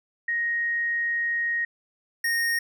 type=tone pair in turn; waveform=sine / square; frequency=1873 / 1855.8 Hz; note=A#6 / A#6; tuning=+8 / -8 cents; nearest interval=unison; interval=16 cents; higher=first; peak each=-23 dBFS; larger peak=neither; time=0.28-1.65 / 2.24-2.59 s; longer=first; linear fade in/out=5 ms; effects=none